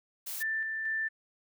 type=noise; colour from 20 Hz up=blue; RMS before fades=-38 dBFS; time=0.26-0.43 s; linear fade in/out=10 ms
type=tone with tremolo; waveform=sine; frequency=1773 Hz; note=A6; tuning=13 cents sharp; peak=-29 dBFS; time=0.4-1.09 s; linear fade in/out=20 ms; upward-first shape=square; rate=2.2 Hz; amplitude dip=30%
effects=none